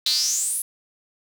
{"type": "tone with high-pass filter sweep", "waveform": "square", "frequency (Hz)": 138.59, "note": "C#3", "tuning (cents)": 0, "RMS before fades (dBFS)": -23, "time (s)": [0.06, 0.62], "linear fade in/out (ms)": 2, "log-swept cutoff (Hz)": [3900, 11000], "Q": 8.2, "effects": []}